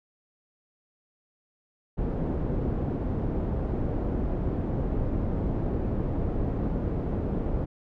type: low-pass noise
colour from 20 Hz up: pink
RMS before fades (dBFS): -28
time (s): 1.97-7.66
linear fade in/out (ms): 20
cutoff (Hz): 450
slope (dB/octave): 12
effects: none